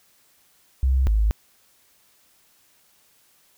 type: tone pair in turn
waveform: sine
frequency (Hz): 65.41 / 53.16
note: C2 / G#1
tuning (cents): 0 / +41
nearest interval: major third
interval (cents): 359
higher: first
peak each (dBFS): -16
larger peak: neither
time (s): 0.83-1.07 / 1.07-1.31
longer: neither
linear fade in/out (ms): 0
effects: white hiss -60 dBFS RMS until 3.57 s